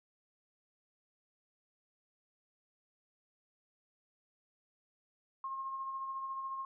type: tone with tremolo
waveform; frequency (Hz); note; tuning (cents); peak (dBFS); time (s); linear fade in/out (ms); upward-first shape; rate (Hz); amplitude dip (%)
sine; 1072; C6; +42; -36; 5.44-6.65; 2; sine; 14; 35
effects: none